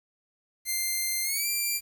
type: tone with pitch glide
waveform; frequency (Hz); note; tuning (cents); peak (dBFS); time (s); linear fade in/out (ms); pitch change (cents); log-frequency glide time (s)
5% pulse; 2093 to 2363; C7 to D7; 0 to +10; -17; 0.65-1.81; 50; +210; 1.23-1.47
effects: 9-bit